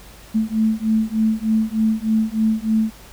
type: beating tone pair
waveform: sine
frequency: 218.2 / 221.5 Hz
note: A3 / A3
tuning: -14 / +12 cents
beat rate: 3.3 Hz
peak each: -19 dBFS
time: 0.34-2.91 s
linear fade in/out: 20 ms
effects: added 50 Hz sine -45 dBFS peak until 3.12 s + pink hiss -44 dBFS RMS until 3.12 s